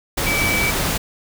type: tone in noise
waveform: sine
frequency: 2301 Hz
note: D7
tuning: 36 cents flat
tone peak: -19 dBFS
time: 0.26-0.71 s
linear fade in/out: 10 ms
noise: pink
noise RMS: -21 dBFS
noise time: 0.17-0.98 s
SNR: -1 dB
effects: none